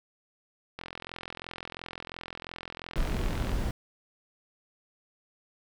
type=click train; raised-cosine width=0.3 ms; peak=-22 dBFS; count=118; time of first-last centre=0.79-3.517 s; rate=42.9 Hz
type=noise; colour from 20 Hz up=brown; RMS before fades=-29 dBFS; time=2.96-3.71 s; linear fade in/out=2 ms
effects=none